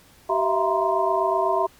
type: tone cluster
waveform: sine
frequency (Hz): 383.6 / 650 / 678 / 942 / 1040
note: G4 / E5 / E5 / A#5 / C6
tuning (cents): -37 / -24 / +49 / +18 / -11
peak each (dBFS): -25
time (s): 0.29-1.67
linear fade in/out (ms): 10
effects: pink hiss -53 dBFS RMS until 1.79 s + MP3 96 kbps